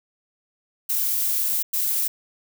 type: noise bursts at uneven times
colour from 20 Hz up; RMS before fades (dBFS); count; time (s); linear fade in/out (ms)
violet; -23; 2; 0.89-1.63 / 1.73-2.08; 10
effects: none